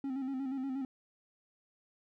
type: tone with vibrato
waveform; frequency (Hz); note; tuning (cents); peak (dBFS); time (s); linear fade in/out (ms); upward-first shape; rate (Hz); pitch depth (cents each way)
triangle; 266.6; C4; +33; -32; 0.04-0.85; 2; square; 8.4; 51
effects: none